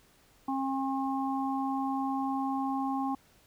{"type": "harmonic tone", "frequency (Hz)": 269, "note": "C4", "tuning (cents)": 48, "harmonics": [1, 3, 4], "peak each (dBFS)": [-31, -33, -37], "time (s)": [0.48, 3.15], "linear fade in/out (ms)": 5, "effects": ["pink hiss -63 dBFS RMS until 3.46 s"]}